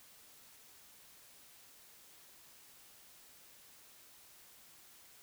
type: silence
effects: white hiss -60 dBFS RMS until 5.22 s